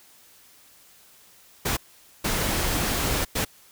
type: noise bursts at uneven times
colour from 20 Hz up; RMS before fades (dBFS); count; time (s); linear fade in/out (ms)
pink; -25; 3; 1.65-1.77 / 2.24-3.25 / 3.35-3.45; 10
effects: white hiss -54 dBFS RMS until 3.71 s